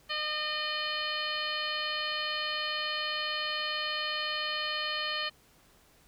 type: harmonic tone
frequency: 609 Hz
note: D#5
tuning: 37 cents flat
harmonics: 1 / 2 / 3 / 4 / 5 / 6 / 7 / 8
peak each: -42 / -38 / -37 / -40 / -35 / -47 / -38 / -47 dBFS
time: 0.09-5.3 s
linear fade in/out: 20 ms
effects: pink hiss -62 dBFS RMS until 6.07 s